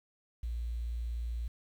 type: tone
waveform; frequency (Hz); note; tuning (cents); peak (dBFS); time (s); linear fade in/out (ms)
sine; 58.27; A#1; 0; -33; 0.43-1.48; 5
effects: 10-bit